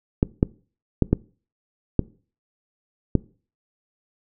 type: clicks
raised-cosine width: 3 ms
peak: -3 dBFS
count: 6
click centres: 0.229 / 0.429 / 1.023 / 1.13 / 1.993 / 3.153 s
effects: noise-tail reverb RT60 0.4 s tail -22 dB re dry